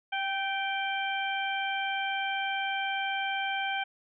harmonic tone with a mistuned harmonic, 784 Hz, G5, in tune, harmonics 1 / 2 / 3 / 4, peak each -32 / -34 / -35 / -37 dBFS, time 0.12-3.84 s, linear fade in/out 10 ms, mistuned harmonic 2, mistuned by -21 cents, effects none

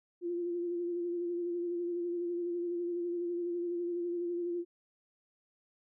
sine tone with vibrato, 347.5 Hz, F4, 9 cents flat, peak -32 dBFS, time 0.21-4.65 s, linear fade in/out 50 ms, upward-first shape sine, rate 12 Hz, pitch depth 29 cents each way, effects none

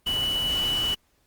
sine tone in noise, 2960 Hz, F#7, in tune, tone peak -23 dBFS, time 0.06-0.95 s, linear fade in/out 10 ms, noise pink, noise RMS -34 dBFS, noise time 0.06-0.95 s, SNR +8 dB, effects pink hiss -67 dBFS RMS until 1.26 s + Opus 32 kbps

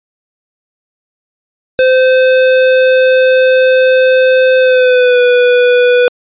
square tone with pitch glide, 516 to 491.8 Hz, C5 to B4, -24 to -7 cents, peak -6 dBFS, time 1.79-6.08 s, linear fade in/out 0 ms, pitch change -83 cents, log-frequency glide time 4.58-5.2 s, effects resampled to 8000 Hz

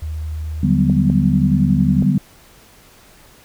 sine tone, 77.78 Hz, D#2, in tune, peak -22 dBFS, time 0.02-2.04 s, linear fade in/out 5 ms
sine chord, G major seventh, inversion second, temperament equal, 146.83 / 185 / 196 / 246.9 Hz, D3 / F#3 / G3 / B3, 0 / 0 / 0 / 0 cents, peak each -17 / -18 / -17 / -19 dBFS, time 0.63-2.18 s, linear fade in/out 5 ms
clicks, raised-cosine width 2 ms, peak -15 dBFS, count 3, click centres 0.898 / 1.1 / 2.024 s
effects pink hiss -47 dBFS RMS until 3.44 s

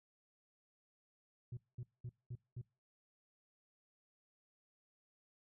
sine tone bursts, 122.1 Hz, B2, 19 cents flat, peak -40 dBFS, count 5, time 1.52-2.615 s, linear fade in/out 5 ms, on 51 ms, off 210 ms, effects noise-tail reverb RT60 0.3 s tail -25 dB re dry + tanh soft clip ceiling -41 dBFS

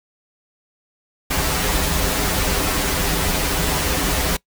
pink noise with comb filter, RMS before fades -20 dBFS, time 1.3-4.37 s, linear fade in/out 10 ms, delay 8.7 ms, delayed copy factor -1, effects noise-tail reverb RT60 0.1 s tail -22 dB re dry

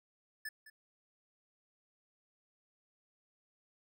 square tone with echo, 1737 Hz, A6, 23 cents flat, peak -40 dBFS, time 0.45-0.49 s, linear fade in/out 5 ms, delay 210 ms, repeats 1, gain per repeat -14 dB, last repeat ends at 0.7 s, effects none

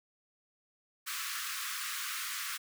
pink high-pass noise, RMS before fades -38 dBFS, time 1.06-2.58 s, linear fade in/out 20 ms, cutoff 1100 Hz, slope 96 dB/octave, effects none

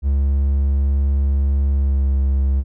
triangle tone with pitch glide, 69.3 to 67.72 Hz, C#2 to C#2, 0 to -40 cents, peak -12 dBFS, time 0.02-2.64 s, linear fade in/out 50 ms, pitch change -40 cents, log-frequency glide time 1.71-2.13 s, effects none

